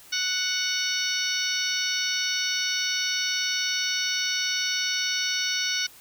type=harmonic tone with a mistuned harmonic; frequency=740 Hz; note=F#5; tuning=in tune; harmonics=2 / 3 / 4 / 5 / 6 / 7 / 8; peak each=-32 / -32 / -32 / -32 / -32 / -32 / -32 dBFS; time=0.12-5.87 s; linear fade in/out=10 ms; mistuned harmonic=7; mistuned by=+85 cents; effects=white hiss -50 dBFS RMS until 6 s